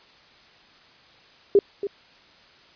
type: tone with echo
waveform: sine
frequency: 401.6 Hz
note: G4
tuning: 42 cents sharp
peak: -11 dBFS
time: 1.55-1.59 s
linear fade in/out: 2 ms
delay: 280 ms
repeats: 1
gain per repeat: -13 dB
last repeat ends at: 1.87 s
effects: white hiss -53 dBFS RMS until 2.75 s + resampled to 11025 Hz